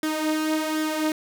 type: tone with flanger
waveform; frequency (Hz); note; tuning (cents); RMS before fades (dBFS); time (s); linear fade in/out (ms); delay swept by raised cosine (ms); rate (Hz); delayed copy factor
sawtooth; 311.1; D#4; 0; -25; 0.03-1.12; 2; 0.57 to 3.97; 1.3; +0.55
effects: none